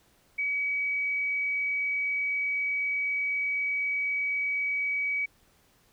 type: tone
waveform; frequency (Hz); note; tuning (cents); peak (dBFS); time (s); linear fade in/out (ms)
sine; 2272; C#7; +42; -26; 0.38-5.26; 10
effects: pink hiss -64 dBFS RMS until 5.92 s